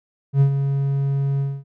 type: tone with ADSR envelope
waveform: triangle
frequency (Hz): 138.59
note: C#3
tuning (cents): 0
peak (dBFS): -8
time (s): 0.33-1.64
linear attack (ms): 79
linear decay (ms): 90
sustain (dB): -8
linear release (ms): 240
effects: none